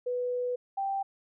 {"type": "tone pair in turn", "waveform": "sine", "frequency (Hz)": [493.9, 784], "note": ["B4", "G5"], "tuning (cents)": [0, 0], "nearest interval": "minor sixth", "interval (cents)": 800, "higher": "second", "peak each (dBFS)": -28, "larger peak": "neither", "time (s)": [[0.06, 0.56], [0.77, 1.03]], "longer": "first", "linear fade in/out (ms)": 10, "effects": []}